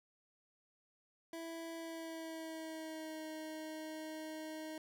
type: tone with pitch glide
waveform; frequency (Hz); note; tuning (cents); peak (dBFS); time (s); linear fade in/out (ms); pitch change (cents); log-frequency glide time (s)
25% pulse; 330 to 313.1; E4 to D#4; +2 to +11; -40; 1.33-4.78; 2; -91; 1.77-3.26
effects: none